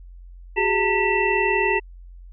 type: tone cluster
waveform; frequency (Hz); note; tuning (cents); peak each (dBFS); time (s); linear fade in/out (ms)
sine; 373.5 / 413.4 / 903 / 1952 / 2682; F#4 / G#4 / A5 / B6 / E7; +16 / -8 / +45 / -21 / +29; -24; 0.56-1.8; 20
effects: added 44 Hz sine -39 dBFS peak until 2.32 s